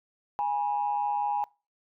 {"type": "tone pair together", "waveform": "sine", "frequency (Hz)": [825, 969.4], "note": ["G#5", "B5"], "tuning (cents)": [-12, -32], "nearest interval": "minor third", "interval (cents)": 280, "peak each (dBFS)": [-26, -31], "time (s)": [0.39, 1.44], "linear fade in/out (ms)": 0, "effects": ["noise-tail reverb RT60 0.3 s tail -24 dB re dry", "tanh soft clip ceiling -18 dBFS"]}